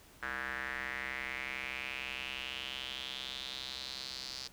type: tone with band-pass filter sweep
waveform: square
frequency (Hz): 65.6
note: C2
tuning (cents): +5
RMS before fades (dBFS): -41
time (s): 0.22-4.48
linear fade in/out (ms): 10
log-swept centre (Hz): 1600 to 4800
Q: 4.6
effects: pink hiss -59 dBFS RMS until 4.52 s